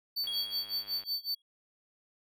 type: tone with tremolo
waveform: square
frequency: 4534 Hz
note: C#8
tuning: 38 cents sharp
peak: -30 dBFS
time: 0.16-1.35 s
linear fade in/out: 10 ms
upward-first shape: sine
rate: 5.4 Hz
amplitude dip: 95%
type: click train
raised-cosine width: 0.3 ms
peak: -37 dBFS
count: 83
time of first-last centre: 0.24-1.036 s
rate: 103 Hz
type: tone with exponential decay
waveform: triangle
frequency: 3307 Hz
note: G#7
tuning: 8 cents flat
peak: -30 dBFS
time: 0.27-1.42 s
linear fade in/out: 2 ms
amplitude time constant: 250 ms
effects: none